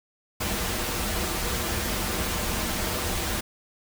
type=noise with comb filter; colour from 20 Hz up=pink; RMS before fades=-28 dBFS; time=0.4-3.41 s; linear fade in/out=10 ms; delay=7.2 ms; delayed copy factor=-0.55; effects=none